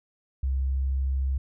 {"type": "tone with pitch glide", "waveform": "sine", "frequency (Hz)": [66.4, 66.78], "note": ["C2", "C2"], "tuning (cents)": [26, 36], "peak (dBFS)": -23, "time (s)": [0.43, 1.38], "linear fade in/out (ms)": 5, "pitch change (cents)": 10, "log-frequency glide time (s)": [0.59, 0.75], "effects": []}